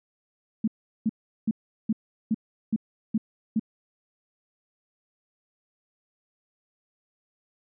sine tone bursts, 220 Hz, A3, in tune, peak -20 dBFS, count 8, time 0.64-3.596 s, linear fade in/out 5 ms, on 37 ms, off 380 ms, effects none

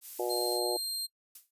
violet noise, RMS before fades -41 dBFS, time 0.01-0.6 s, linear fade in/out 50 ms
harmonic tone, 121.2 Hz, B2, 32 cents flat, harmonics 3 / 4 / 5 / 6 / 7, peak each -33 / -35 / -37 / -39 / -40 dBFS, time 0.19-0.77 s, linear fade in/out 5 ms
sawtooth tone, 4186 Hz, C8, in tune, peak -30 dBFS, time 0.29-1.07 s, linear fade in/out 20 ms
violet noise with exponential decay, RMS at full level -40 dBFS, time 1.35-1.51 s, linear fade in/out 5 ms, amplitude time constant 33 ms
effects noise-tail reverb RT60 0.1 s tail -23 dB re dry + resampled to 32000 Hz

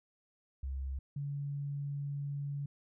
sine tone pair in turn, 67.1 / 142.18 Hz, C2 / C#3, +44 / +44 cents, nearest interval octave + minor second, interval 1300 cents, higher second, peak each -35 / -35 dBFS, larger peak neither, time 0.63-0.99 / 1.16-2.66 s, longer second, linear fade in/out 5 ms, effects none

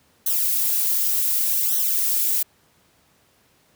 violet noise with flanger, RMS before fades -21 dBFS, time 0.26-2.43 s, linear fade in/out 5 ms, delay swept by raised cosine 0.41 to 5.11 ms, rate 0.67 Hz, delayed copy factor -0.85, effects pink hiss -60 dBFS RMS until 3.75 s + high-pass 80 Hz 12 dB/octave

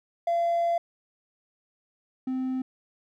triangle tone pair in turn, 683 / 259 Hz, F5 / C4, -39 / -17 cents, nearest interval octave + perfect fourth, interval 1678 cents, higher first, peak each -19 / -24 dBFS, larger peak first, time 0.27-0.78 / 2.27-2.62 s, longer first, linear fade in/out 5 ms, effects tanh soft clip ceiling -18 dBFS

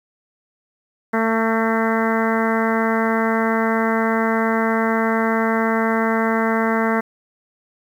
harmonic tone with a mistuned harmonic, 224.3 Hz, A3, 34 cents sharp, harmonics 1 / 2 / 3 / 4 / 5 / 6 / 7 / 8 / 9, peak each -20 / -23 / -25 / -26 / -27 / -28 / -28 / -29 / -30 dBFS, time 1.13-7.01 s, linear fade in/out 10 ms, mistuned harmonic 8, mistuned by +22 cents, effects 8-bit

